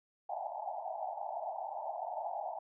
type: band-pass noise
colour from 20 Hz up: pink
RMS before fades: -40 dBFS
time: 0.29-2.59 s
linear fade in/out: 5 ms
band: 630 to 890 Hz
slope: 96 dB/octave
effects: none